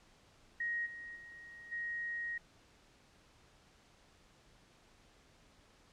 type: tone with level steps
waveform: sine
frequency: 1881 Hz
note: A#6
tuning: 15 cents sharp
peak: -34 / -45 / -50 / -37 dBFS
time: 0.6-2.38 s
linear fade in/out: 5 ms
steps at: 0.85 / 1.15 / 1.71 s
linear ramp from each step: 20 ms
effects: pink hiss -65 dBFS RMS until 5.92 s + low-pass 7000 Hz 12 dB/octave